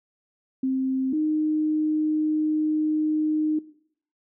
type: tone pair in turn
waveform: sine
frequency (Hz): 263.1 / 308.1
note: C4 / D#4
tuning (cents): +10 / -17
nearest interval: minor third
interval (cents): 273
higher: second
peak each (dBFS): -21 / -21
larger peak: neither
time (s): 0.63-1.13 / 1.13-3.59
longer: second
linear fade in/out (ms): 5
effects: noise-tail reverb RT60 0.6 s tail -17 dB re dry

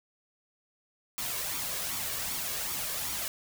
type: noise with flanger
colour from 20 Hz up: white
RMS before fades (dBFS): -34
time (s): 1.18-3.28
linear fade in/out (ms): 0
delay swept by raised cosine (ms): 0.87 to 1.82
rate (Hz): 2.6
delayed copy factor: +0.5
effects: none

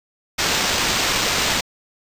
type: noise with sample-and-hold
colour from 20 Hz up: white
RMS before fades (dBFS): -20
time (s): 0.38-1.61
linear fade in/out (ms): 10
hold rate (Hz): 11025
effects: resampled to 32000 Hz

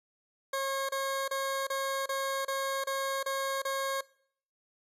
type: tone bursts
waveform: 20% pulse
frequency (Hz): 542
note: C#5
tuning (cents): -39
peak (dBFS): -25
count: 9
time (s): 0.53-4.01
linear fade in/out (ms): 5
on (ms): 360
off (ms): 30
effects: noise-tail reverb RT60 0.6 s tail -22 dB re dry + resampled to 32000 Hz

